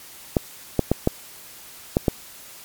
clicks, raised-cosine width 2 ms, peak -3 dBFS, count 6, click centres 0.368 / 0.793 / 0.916 / 1.074 / 1.969 / 2.082 s, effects white hiss -43 dBFS RMS until 2.64 s + MP3 96 kbps

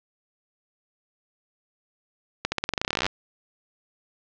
accelerating click train, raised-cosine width 0.2 ms, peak -6 dBFS, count 21, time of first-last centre 2.45-3.065 s, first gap 70 ms, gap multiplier 0.9, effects low-pass 5000 Hz 12 dB/octave + 8-bit

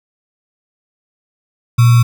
sine tone with sample-and-hold, 118.8 Hz, A#2, 33 cents sharp, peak -5 dBFS, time 1.78-2.03 s, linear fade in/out 10 ms, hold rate 1225 Hz, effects none

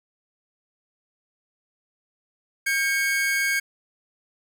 45% pulse tone pair together, 1602.8 / 2217 Hz, G6 / C#7, +38 / 0 cents, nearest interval tritone, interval 562 cents, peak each -24 dBFS, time 2.66-3.6 s, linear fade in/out 10 ms, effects none

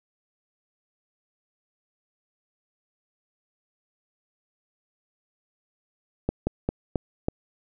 slowing click train, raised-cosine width 2 ms, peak -10 dBFS, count 5, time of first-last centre 6.29-7.284 s, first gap 180 ms, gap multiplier 1.22, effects none

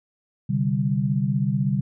sine chord, C suspended second, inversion none, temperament equal, 130.81 / 146.83 / 196 Hz, C3 / D3 / G3, 0 / 0 / 0 cents, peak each -24 dBFS, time 0.49-1.81 s, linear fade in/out 10 ms, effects none

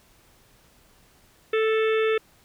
harmonic tone, 440.1 Hz, A4, in tune, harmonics 1 / 3 / 4 / 5 / 6 / 7 / 8, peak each -20 / -31 / -33 / -34 / -34 / -43 / -39 dBFS, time 1.53-2.18 s, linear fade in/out 5 ms, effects pink hiss -58 dBFS RMS until 2.44 s

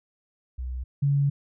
sine tone pair in turn, 63 / 141.13 Hz, B1 / C#3, +35 / +31 cents, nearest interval octave + major second, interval 1396 cents, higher second, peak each -29 / -19 dBFS, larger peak second, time 0.58-0.84 / 1.02-1.3 s, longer second, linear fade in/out 10 ms, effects none

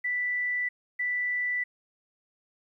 sine tone pair in turn, 1975.5 / 1975.5 Hz, B6 / B6, 0 / 0 cents, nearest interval unison, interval 0 cents, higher neither, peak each -26 / -26 dBFS, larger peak neither, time 0.04-0.69 / 0.99-1.64 s, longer neither, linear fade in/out 10 ms, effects 11-bit

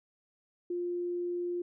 sine tone, 351.4 Hz, F4, 11 cents sharp, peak -31 dBFS, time 0.7-1.62 s, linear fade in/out 5 ms, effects none

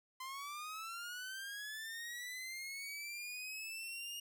sawtooth linear sweep, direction up, 1029 to 2856 Hz, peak -40 dBFS, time 0.2-4.2 s, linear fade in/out 5 ms, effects none

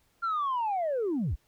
sine linear sweep, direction down, 1396.9 to 41.19 Hz, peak -25 dBFS, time 0.22-1.36 s, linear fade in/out 20 ms, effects tanh soft clip ceiling -24 dBFS + pink hiss -69 dBFS RMS until 1.47 s

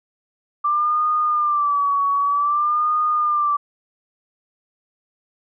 sine tone with vibrato, 1174.7 Hz, D6, in tune, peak -16 dBFS, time 0.64-3.57 s, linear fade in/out 10 ms, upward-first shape sine, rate 0.53 Hz, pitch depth 75 cents each way, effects none

